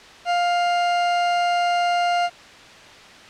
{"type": "tone", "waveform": "40% pulse", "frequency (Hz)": 702, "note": "F5", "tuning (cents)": 9, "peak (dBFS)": -17, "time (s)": [0.25, 2.3], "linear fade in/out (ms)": 50, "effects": ["white hiss -43 dBFS RMS until 3.29 s", "low-pass 4000 Hz 12 dB/octave"]}